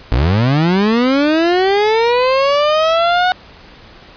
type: linear sweep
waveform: 30% pulse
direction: up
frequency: 53 to 740 Hz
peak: -8 dBFS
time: 0.12-3.32 s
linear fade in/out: 0 ms
effects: pink hiss -40 dBFS RMS until 4.16 s + resampled to 11025 Hz